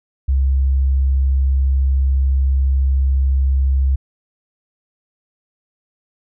sine tone, 67 Hz, C2, 42 cents sharp, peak -12 dBFS, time 0.28-3.96 s, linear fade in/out 10 ms, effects none

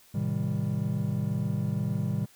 triangle chord, A half-diminished seventh, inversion none, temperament just, 110 / 132 / 158.4 / 198 Hz, A2 / C3 / Eb3 / G3, 0 / +16 / +31 / +18 cents, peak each -30 dBFS, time 0.14-2.26 s, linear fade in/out 10 ms, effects white hiss -58 dBFS RMS until 2.35 s

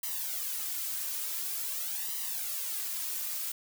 blue noise with flanger, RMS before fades -35 dBFS, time 0.03-3.52 s, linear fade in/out 5 ms, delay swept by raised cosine 1 to 3.3 ms, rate 0.47 Hz, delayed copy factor +0.9, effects none

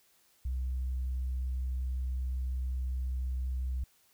sine tone, 63.9 Hz, C2, 40 cents flat, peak -29 dBFS, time 0.45-3.84 s, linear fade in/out 5 ms, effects tanh soft clip ceiling -28 dBFS + white hiss -67 dBFS RMS until 4.13 s

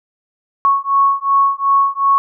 sine beating tone pair, 1104 / 1106.7 Hz, C#6 / C#6, -7 / -3 cents, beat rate 2.7 Hz, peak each -14 dBFS, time 0.65-2.18 s, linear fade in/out 0 ms, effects none

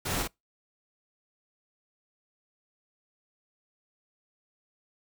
pink noise with echo, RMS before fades -32 dBFS, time 0.05-0.23 s, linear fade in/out 10 ms, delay 47 ms, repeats 1, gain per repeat -2 dB, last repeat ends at 0.277 s, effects noise-tail reverb RT60 0.2 s tail -26 dB re dry

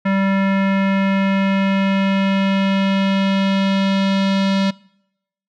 square tone with low-pass filter sweep, 194.6 Hz, G3, 12 cents flat, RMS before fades -17 dBFS, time 0.05-4.71 s, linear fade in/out 10 ms, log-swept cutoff 2000 to 4000 Hz, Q 2.1, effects noise-tail reverb RT60 0.8 s tail -24 dB re dry

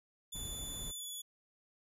15% pulse tone with pitch glide, 3483 to 3419 Hz, A7 to G#7, -18 to +50 cents, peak -35 dBFS, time 0.32-1.22 s, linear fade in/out 10 ms, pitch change -32 cents, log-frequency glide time 0.97-1.03 s
brown noise, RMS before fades -46 dBFS, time 0.34-0.92 s, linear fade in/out 20 ms
effects resampled to 32000 Hz

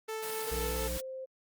sawtooth tone with tremolo, 440 Hz, A4, in tune, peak -31 dBFS, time 0.08-0.88 s, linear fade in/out 10 ms, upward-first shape sine, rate 4.1 Hz, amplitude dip 25%
white high-pass noise, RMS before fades -40 dBFS, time 0.22-1.01 s, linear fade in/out 10 ms, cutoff 110 Hz, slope 96 dB/octave
sine tone with pitch glide, 461.3 to 523.8 Hz, A#4 to C5, -18 to +2 cents, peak -38 dBFS, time 0.45-1.26 s, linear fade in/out 20 ms, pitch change +220 cents, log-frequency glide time 0.56-0.82 s
harmonic tone, 60.3 Hz, B1, 41 cents flat, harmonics 1 / 3 / 5, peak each -35 / -45 / -47 dBFS, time 0.51-0.98 s, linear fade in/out 10 ms
effects Opus 32 kbps

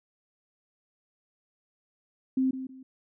sine tone with echo, 261.6 Hz, C4, in tune, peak -22 dBFS, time 2.37-2.51 s, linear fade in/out 5 ms, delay 160 ms, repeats 2, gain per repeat -11 dB, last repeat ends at 2.83 s, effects none

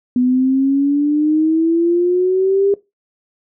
sine exponential sweep, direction up, 246.9 to 402.8 Hz, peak -11 dBFS, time 0.16-2.74 s, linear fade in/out 2 ms, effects noise-tail reverb RT60 0.2 s tail -19 dB re dry

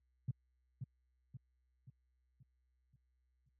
sine tone with echo, 127 Hz, B2, 49 cents sharp, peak -33 dBFS, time 0.28-0.31 s, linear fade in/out 5 ms, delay 530 ms, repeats 6, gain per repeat -6 dB, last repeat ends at 3.49 s, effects added 63 Hz sine -70 dBFS peak until 3.59 s + high-pass 80 Hz 12 dB/octave

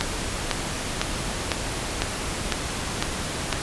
click train, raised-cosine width 0.2 ms, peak -4 dBFS, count 8, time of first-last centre 0.01-3.528 s, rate 1.99 Hz, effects pink hiss -29 dBFS RMS until 3.62 s + resampled to 24000 Hz

